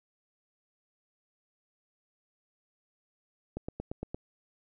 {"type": "click train", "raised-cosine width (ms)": 2, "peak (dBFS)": -22, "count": 6, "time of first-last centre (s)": [3.57, 4.145], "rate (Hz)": 8.69, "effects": []}